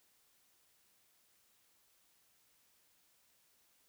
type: silence
effects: white hiss -72 dBFS RMS until 3.88 s